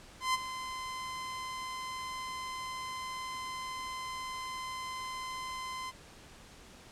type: tone with ADSR envelope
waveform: sawtooth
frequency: 1032 Hz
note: C6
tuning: 24 cents flat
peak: -22 dBFS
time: 0.2-5.92 s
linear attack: 140 ms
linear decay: 26 ms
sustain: -12 dB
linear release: 32 ms
effects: pink hiss -54 dBFS RMS until 6.91 s + low-pass 9000 Hz 12 dB/octave